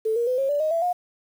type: tone with pitch steps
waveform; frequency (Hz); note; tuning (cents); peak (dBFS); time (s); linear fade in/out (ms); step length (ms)
sine; 440 / 471.6 / 505.4 / 541.7 / 580.6 / 622.3 / 666.9 / 714.8; A4 / A#4 / B4 / C#5 / D5 / D#5 / E5 / F5; 0 / +20 / +40 / -40 / -20 / 0 / +20 / +40; -20; 0.05-0.93; 10; 110
effects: 8-bit